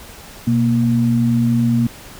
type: tone pair together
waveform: sine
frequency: 123.47 / 233.8 Hz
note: B2 / A#3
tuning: 0 / +5 cents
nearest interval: major seventh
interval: 1105 cents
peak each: -17 / -14 dBFS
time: 0.47-1.87 s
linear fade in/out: 5 ms
effects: pink hiss -38 dBFS RMS until 2.19 s